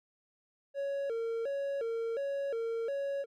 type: tone with vibrato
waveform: triangle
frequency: 505 Hz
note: B4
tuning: 39 cents sharp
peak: -30 dBFS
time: 0.74-3.26 s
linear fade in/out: 50 ms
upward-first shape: square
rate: 1.4 Hz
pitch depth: 170 cents each way
effects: none